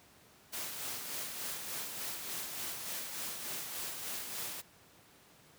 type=noise with tremolo; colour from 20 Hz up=white; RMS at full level=-39 dBFS; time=0.52-4.62 s; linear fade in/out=20 ms; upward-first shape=sine; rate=3.4 Hz; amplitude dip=40%; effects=pink hiss -61 dBFS RMS until 5.58 s + high-pass 100 Hz 12 dB/octave